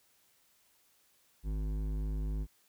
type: tone with hard clipping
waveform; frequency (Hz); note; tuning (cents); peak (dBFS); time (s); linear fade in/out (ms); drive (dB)
sine; 51.8; G#1; -4; -34; 1.43-2.47; 50; 12
effects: white hiss -69 dBFS RMS until 2.68 s